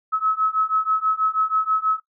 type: beating tone pair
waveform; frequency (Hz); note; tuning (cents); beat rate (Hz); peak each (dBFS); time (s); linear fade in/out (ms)
sine; 1286 / 1292.2; E6 / E6; -43 / -35; 6.2; -22 / -21; 0.12-2; 20
effects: noise-tail reverb RT60 0.1 s tail -17 dB re dry